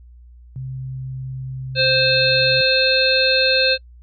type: tone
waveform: sine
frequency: 130.81 Hz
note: C3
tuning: in tune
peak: -26 dBFS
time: 0.56-2.61 s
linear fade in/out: 0 ms
type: harmonic tone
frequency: 523.3 Hz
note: C5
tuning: in tune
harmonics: 1 / 3 / 5 / 7 / 8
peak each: -19 / -22 / -20 / -22 / -18 dBFS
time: 1.75-3.78 s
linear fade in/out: 50 ms
effects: noise-tail reverb RT60 0.1 s tail -24 dB re dry + added 60 Hz sine -41 dBFS peak until 4.02 s

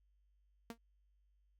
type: tone with exponential decay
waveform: sawtooth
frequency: 231 Hz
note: A#3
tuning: 16 cents flat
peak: -37 dBFS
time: 0.7-0.78 s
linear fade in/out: 2 ms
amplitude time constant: 16 ms
effects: added 50 Hz sine -70 dBFS peak until 1.59 s

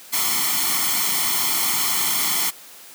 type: noise with comb filter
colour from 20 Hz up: white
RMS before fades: -21 dBFS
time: 0.12-2.51 s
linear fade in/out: 20 ms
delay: 0.93 ms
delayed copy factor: +0.8
effects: white hiss -43 dBFS RMS until 2.94 s + high-pass 200 Hz 12 dB/octave

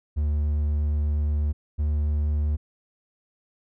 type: tone pair in turn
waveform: triangle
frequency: 74.3 / 74.58 Hz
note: D2 / D2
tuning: +21 / +27 cents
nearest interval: unison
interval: 6 cents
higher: second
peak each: -19 dBFS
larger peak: neither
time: 0.16-1.53 / 1.78-2.57 s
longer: first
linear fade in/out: 20 ms
effects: none

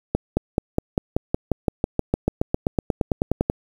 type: accelerating click train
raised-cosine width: 2 ms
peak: -5 dBFS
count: 24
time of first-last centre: 0.15-3.499 s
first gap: 220 ms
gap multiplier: 0.96
effects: 7-bit

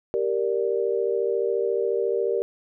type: chord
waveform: sine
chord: G minor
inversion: none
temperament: equal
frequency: 392 / 466.2 / 587.3 Hz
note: G4 / Bb4 / D5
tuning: 0 / 0 / 0 cents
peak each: -25 / -24 / -30 dBFS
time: 0.14-2.42 s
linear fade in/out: 0 ms
effects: none

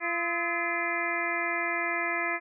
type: harmonic tone with a mistuned harmonic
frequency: 342.3 Hz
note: F4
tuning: 35 cents flat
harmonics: 1 / 2 / 3 / 4 / 5 / 6 / 7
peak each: -37 / -35 / -37 / -37 / -34 / -31 / -36 dBFS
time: 0-2.4 s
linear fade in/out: 50 ms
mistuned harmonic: 4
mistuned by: -110 cents
effects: none

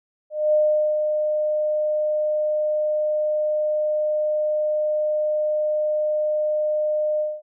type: tone with ADSR envelope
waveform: sine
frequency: 608 Hz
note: D#5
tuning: 40 cents flat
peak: -14 dBFS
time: 0.3-7.42 s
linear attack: 230 ms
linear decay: 430 ms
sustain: -5 dB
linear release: 220 ms
effects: none

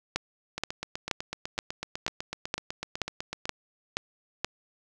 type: two click trains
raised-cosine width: 0.2 ms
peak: -10 / -16 dBFS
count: 10 / 24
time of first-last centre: 0.16-4.446 / 0.58-3.455 s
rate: 2.1 / 8 Hz
effects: none

